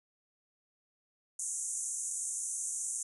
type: band-pass noise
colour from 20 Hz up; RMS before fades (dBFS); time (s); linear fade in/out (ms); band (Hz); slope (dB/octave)
white; -37; 1.39-3.03; 5; 6200 to 10000; 96
effects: none